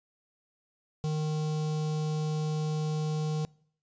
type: tone with notch filter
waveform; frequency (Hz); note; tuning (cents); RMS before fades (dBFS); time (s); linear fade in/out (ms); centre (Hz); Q
square; 154; D#3; -17; -30; 1.04-3.45; 0; 1800; 0.64
effects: noise-tail reverb RT60 0.6 s tail -24 dB re dry + resampled to 16000 Hz